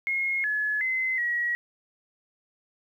sine tone with pitch steps, 2155 / 1705 / 2052 / 1912 Hz, C#7 / G#6 / C7 / A#6, -49 / +45 / -34 / +43 cents, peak -24 dBFS, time 0.07-1.55 s, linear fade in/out 0 ms, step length 370 ms, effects 10-bit

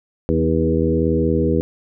harmonic tone with a mistuned harmonic, 81 Hz, E2, 30 cents flat, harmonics 1 / 2 / 3 / 4 / 5 / 6, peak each -22 / -22 / -22 / -22 / -22 / -22 dBFS, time 0.29-1.61 s, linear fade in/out 0 ms, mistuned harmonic 4, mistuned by -21 cents, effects none

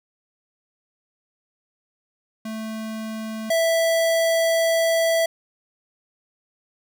square tone pair in turn, 220 / 659.3 Hz, A3 / E5, 0 / 0 cents, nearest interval octave + perfect fifth, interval 1900 cents, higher second, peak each -29 / -18 dBFS, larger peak second, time 2.45-3.5 / 3.5-5.26 s, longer second, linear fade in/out 5 ms, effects none

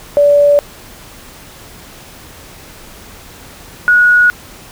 sine tone pair in turn, 578 / 1456.5 Hz, D5 / F#6, -28 / -28 cents, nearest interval octave + major third, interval 1600 cents, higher second, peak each -5 dBFS, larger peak neither, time 0.17-0.59 / 3.88-4.3 s, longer neither, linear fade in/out 0 ms, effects pink hiss -36 dBFS RMS until 4.71 s

